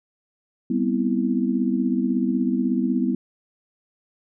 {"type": "chord", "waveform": "sine", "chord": "C major seventh", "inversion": "second", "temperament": "just", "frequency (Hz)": [196.22, 245.3, 261.6, 327], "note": ["G3", "B3", "C4", "E4"], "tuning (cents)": [2, -12, 0, -14], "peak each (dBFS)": [-25, -22, -27, -27], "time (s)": [0.7, 3.15], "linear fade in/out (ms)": 5, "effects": []}